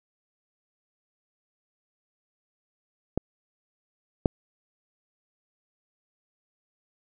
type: clicks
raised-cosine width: 2 ms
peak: -11 / -6 dBFS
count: 2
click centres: 3.176 / 4.258 s
effects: none